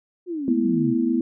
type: exponential sweep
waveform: sine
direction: down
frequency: 370 to 123.47 Hz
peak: -25 dBFS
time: 0.26-0.95 s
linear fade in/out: 50 ms
type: chord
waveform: sine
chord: A suspended second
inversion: none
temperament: equal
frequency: 220 / 246.9 / 329.6 Hz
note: A3 / B3 / E4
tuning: 0 / 0 / 0 cents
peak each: -26 / -21 / -23 dBFS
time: 0.48-1.21 s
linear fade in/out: 2 ms
effects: none